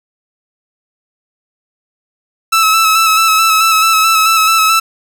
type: tone with vibrato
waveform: sawtooth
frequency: 1307 Hz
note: E6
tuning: 15 cents flat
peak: -4 dBFS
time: 2.52-4.8 s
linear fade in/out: 10 ms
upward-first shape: square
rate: 4.6 Hz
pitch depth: 22 cents each way
effects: none